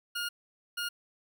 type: tone bursts at uneven times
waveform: 20% pulse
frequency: 1423 Hz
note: F6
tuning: 32 cents sharp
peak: -27 dBFS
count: 2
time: 0.15-0.29 / 0.77-0.89 s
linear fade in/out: 10 ms
effects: none